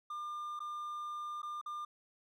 triangle tone with dropouts, 1200 Hz, D6, 37 cents sharp, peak -37 dBFS, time 0.1-1.85 s, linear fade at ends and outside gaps 5 ms, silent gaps 0.593-0.602 / 1.419-1.429 / 1.614-1.66 s, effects none

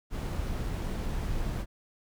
brown noise, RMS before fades -32 dBFS, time 0.1-1.66 s, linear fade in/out 50 ms, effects none

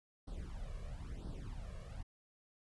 brown noise with flanger, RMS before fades -45 dBFS, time 0.27-2.03 s, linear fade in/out 10 ms, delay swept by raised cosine 0.21 to 1.81 ms, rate 1 Hz, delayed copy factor +0.95, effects resampled to 24000 Hz

